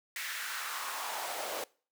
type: noise with high-pass filter sweep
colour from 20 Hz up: pink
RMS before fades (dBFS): -38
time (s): 0.16-1.64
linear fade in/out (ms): 2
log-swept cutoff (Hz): 2000 to 520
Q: 2.4
effects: noise-tail reverb RT60 0.4 s tail -23 dB re dry